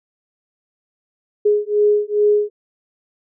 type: beating tone pair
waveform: sine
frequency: 415.6 / 418 Hz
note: G#4 / G#4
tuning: +1 / +11 cents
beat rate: 2.4 Hz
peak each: -16 dBFS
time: 1.45-2.5 s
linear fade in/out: 10 ms
effects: none